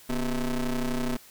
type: ring-modulated tone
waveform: 40% pulse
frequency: 130 Hz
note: C3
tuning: 11 cents flat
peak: -22 dBFS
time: 0.09-1.17 s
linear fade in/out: 10 ms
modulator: 114 Hz
effects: white hiss -52 dBFS RMS until 1.3 s